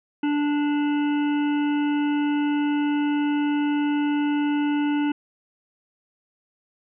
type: harmonic tone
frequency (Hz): 292.8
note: D4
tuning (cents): -5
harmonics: 1 / 3 / 5 / 7 / 9 / 10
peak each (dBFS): -20 / -32 / -36 / -42 / -39 / -42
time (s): 0.23-5.12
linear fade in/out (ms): 5
effects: none